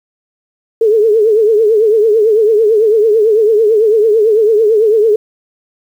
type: tone with vibrato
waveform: sine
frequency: 434.5 Hz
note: A4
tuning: 22 cents flat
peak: -6 dBFS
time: 0.81-5.16 s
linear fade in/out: 5 ms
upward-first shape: triangle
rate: 9 Hz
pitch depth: 120 cents each way
effects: 7-bit